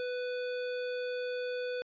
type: tone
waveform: square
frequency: 496.5 Hz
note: B4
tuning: 9 cents sharp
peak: -34 dBFS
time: 0-1.82 s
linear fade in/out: 0 ms
effects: resampled to 11025 Hz